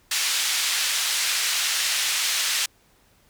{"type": "band-pass noise", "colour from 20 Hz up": "pink", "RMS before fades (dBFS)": -24, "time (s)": [0.11, 2.66], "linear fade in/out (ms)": 5, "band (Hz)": [2400, 9000], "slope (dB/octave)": 12, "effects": ["pink hiss -60 dBFS RMS until 3.29 s"]}